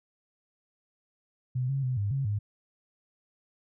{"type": "tone with pitch steps", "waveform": "sine", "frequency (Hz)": [126.7, 136.8, 127.5, 101.4, 136.5, 103.5], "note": ["B2", "C#3", "C3", "G#2", "C#3", "G#2"], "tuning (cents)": [45, -23, -44, -41, -26, -5], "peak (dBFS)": -26, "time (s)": [1.55, 2.39], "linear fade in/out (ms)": 10, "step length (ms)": 140, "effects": []}